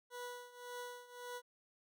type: tone with tremolo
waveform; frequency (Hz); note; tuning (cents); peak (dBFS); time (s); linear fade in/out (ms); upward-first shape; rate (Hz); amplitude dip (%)
20% pulse; 490; B4; -14; -38; 0.1-1.42; 50; triangle; 1.8; 85
effects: none